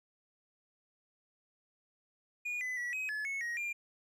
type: tone with pitch steps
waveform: triangle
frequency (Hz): 2444 / 2009 / 1940 / 2533 / 1714 / 2197 / 1885 / 2394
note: D#7 / B6 / B6 / D#7 / A6 / C#7 / A#6 / D7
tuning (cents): -32 / +29 / -31 / +30 / -46 / -16 / +19 / +33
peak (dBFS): -33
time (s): 2.45-3.73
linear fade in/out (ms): 10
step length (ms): 160
effects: none